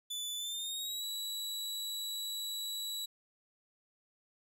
sawtooth tone with pitch glide, 3487 to 3914 Hz, A7 to B7, -16 to -16 cents, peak -34 dBFS, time 0.1-3.06 s, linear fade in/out 10 ms, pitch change +200 cents, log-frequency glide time 0.37-1.04 s, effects none

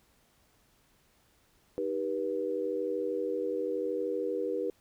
sine chord, Eb augmented, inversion none, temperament equal with one note detuned, 311.1 / 392 / 484.6 Hz, Eb4 / G4 / B4, 0 / 0 / -33 cents, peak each -37 / -34 / -32 dBFS, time 1.78-4.7 s, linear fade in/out 0 ms, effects pink hiss -67 dBFS RMS until 4.8 s

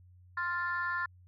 sine chord, F major, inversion second, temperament equal, 1046.5 / 1396.9 / 1760 Hz, C6 / F6 / A6, 0 / 0 / 0 cents, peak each -35 / -34 / -34 dBFS, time 0.37-1.06 s, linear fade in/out 5 ms, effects tanh soft clip ceiling -24 dBFS + added 90 Hz sine -55 dBFS peak until 1.27 s

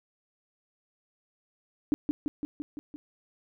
sine tone with echo, 293.7 Hz, D4, in tune, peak -20 dBFS, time 1.92-1.94 s, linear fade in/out 0 ms, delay 170 ms, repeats 6, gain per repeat -3 dB, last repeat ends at 2.96 s, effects none

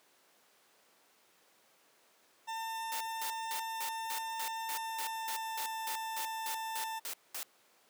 40% pulse tone with pitch glide, 899 to 890.7 Hz, A5 to A5, +37 to +21 cents, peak -36 dBFS, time 2.47-7 s, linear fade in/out 20 ms, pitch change -16 cents, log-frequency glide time 4.7-5.66 s
white noise bursts, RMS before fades -40 dBFS, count 16, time 2.92-7.43 s, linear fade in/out 0 ms, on 85 ms, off 210 ms
effects pink hiss -66 dBFS RMS until 7.89 s + high-pass 400 Hz 12 dB/octave

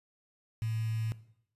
sine tone with quantisation, 111.6 Hz, A2, 25 cents sharp, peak -30 dBFS, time 0.62-1.12 s, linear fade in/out 0 ms, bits 8, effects noise-tail reverb RT60 0.7 s tail -17 dB re dry + resampled to 32000 Hz

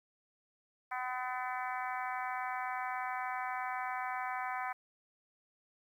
harmonic tone, 252.6 Hz, B3, 39 cents sharp, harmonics 3 / 4 / 5 / 6 / 7 / 8 / 9, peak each -39 / -41 / -43 / -45 / -46 / -47 / -48 dBFS, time 0.91-4.73 s, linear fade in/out 10 ms, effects 11-bit

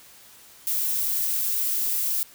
violet noise, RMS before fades -25 dBFS, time 0.67-2.23 s, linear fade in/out 0 ms, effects white hiss -50 dBFS RMS until 2.34 s

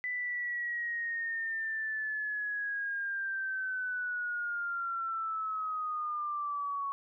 sine linear sweep, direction down, 1996 to 1108 Hz, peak -32 dBFS, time 0.04-6.92 s, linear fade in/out 0 ms, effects none

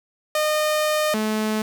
sawtooth tone pair in turn, 611 / 216 Hz, D#5 / A3, -32 / -32 cents, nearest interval octave + tritone, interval 1800 cents, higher first, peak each -15 / -17 dBFS, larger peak first, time 0.35-1.14 / 1.14-1.62 s, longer first, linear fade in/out 2 ms, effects none

